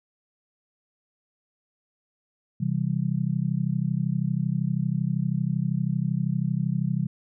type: chord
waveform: sine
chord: C major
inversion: none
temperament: just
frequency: 130.81 / 163.52 / 196.22 Hz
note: C3 / E3 / G3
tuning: 0 / -14 / +2 cents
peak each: -27 / -26 / -29 dBFS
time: 2.6-7.07 s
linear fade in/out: 10 ms
effects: none